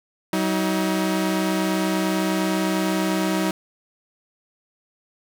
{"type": "tone pair together", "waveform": "sawtooth", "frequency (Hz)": [188.9, 317.7], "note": ["F#3", "D#4"], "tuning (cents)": [36, 36], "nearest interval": "major sixth", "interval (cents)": 900, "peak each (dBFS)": -19, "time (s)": [0.33, 3.51], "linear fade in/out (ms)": 2, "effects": []}